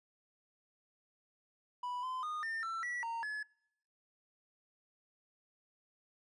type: tone with pitch steps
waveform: triangle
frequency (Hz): 986 / 1025 / 1229 / 1806 / 1339 / 1944 / 921 / 1707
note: B5 / C6 / D#6 / A6 / E6 / B6 / A#5 / G#6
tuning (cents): -3 / -36 / -22 / +45 / +27 / -28 / -21 / +47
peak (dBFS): -35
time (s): 1.83-3.43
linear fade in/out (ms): 5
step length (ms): 200
effects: noise-tail reverb RT60 0.7 s tail -25 dB re dry + resampled to 24000 Hz